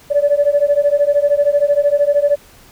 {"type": "beating tone pair", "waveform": "sine", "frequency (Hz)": [571, 584], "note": ["D5", "D5"], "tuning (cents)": [-49, -10], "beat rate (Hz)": 13, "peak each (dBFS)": -13, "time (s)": [0.1, 2.36], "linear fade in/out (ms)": 20, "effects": ["tanh soft clip ceiling -4 dBFS", "pink hiss -45 dBFS RMS until 2.71 s"]}